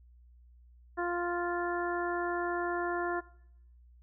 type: harmonic tone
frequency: 349.2 Hz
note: F4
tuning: in tune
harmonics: 1 / 2 / 3 / 4 / 5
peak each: -33 / -36 / -38 / -39 / -40 dBFS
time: 0.97-3.21 s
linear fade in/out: 20 ms
effects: noise-tail reverb RT60 0.7 s tail -19 dB re dry + added 60 Hz sine -55 dBFS peak until 4.02 s